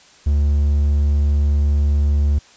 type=tone; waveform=triangle; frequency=72.5 Hz; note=D2; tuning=22 cents flat; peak=-11 dBFS; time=0.26-2.39 s; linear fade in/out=10 ms; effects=white hiss -48 dBFS RMS until 2.56 s + resampled to 16000 Hz